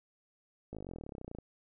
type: slowing click train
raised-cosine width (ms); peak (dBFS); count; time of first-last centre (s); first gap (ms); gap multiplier
2; -30; 26; 0.73-1.386; 18; 1.03
effects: none